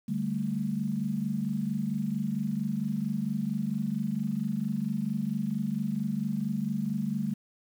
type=chord; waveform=sine; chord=D suspended fourth; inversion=none; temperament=just; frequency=146.83 / 195.78 / 220.2 Hz; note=D3 / G3 / A3; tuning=0 / -2 / +2 cents; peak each=-35 / -31 / -31 dBFS; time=0.08-7.34 s; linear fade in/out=10 ms; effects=9-bit